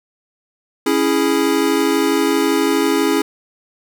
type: chord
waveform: square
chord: C# minor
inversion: none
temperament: equal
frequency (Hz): 277.2 / 329.6 / 415.3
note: C#4 / E4 / G#4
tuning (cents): 0 / 0 / 0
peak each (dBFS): -19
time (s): 0.86-3.22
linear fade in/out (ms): 5
effects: none